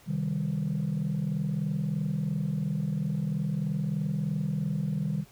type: chord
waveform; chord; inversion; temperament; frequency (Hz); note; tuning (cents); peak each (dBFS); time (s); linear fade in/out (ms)
sine; C minor; none; equal with one note detuned; 132.56 / 155.56 / 196; C3 / Eb3 / G3; +23 / 0 / 0; -33 / -28 / -30; 0.06-5.25; 50
effects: tanh soft clip ceiling -22 dBFS + pink hiss -57 dBFS RMS until 5.31 s